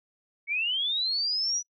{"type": "linear sweep", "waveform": "sine", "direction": "up", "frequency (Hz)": [2205, 5920], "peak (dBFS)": -25, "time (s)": [0.47, 1.63], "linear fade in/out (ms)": 50, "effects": ["noise-tail reverb RT60 0.1 s tail -26 dB re dry"]}